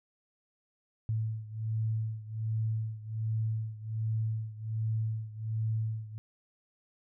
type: beating tone pair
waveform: sine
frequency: 110 / 111.3 Hz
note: A2 / A2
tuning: 0 / +20 cents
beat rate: 1.3 Hz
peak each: -32 / -35 dBFS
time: 1.09-6.18 s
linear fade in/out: 0 ms
effects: none